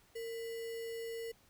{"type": "tone with sample-and-hold", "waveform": "sine", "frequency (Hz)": 458.1, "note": "A#4", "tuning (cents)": -30, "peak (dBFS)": -39, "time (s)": [0.15, 1.32], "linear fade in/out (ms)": 10, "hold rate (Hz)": 2450, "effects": ["pink hiss -67 dBFS RMS until 1.49 s"]}